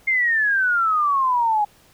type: exponential sweep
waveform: sine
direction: down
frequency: 2136 to 820 Hz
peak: -16 dBFS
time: 0.07-1.65 s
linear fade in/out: 10 ms
effects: pink hiss -54 dBFS RMS until 1.93 s